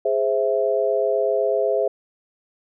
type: chord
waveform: sine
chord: Ab augmented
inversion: none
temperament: equal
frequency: 415.3 / 523.3 / 659.3 Hz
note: Ab4 / C5 / E5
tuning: 0 / 0 / 0 cents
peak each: -22 dBFS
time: 0.05-1.88 s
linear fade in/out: 5 ms
effects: none